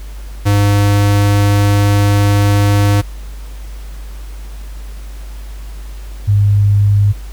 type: tone pair in turn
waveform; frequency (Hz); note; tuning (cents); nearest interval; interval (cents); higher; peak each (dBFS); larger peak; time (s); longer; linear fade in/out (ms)
square / sine; 101.8 / 101.8; G#2 / G#2; -34 / -34; unison; 0; neither; -9 / -7; second; 0.45-3.02 / 6.27-7.13; first; 20
effects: added 50 Hz sine -25 dBFS peak until 7.32 s + pink hiss -41 dBFS RMS until 7.32 s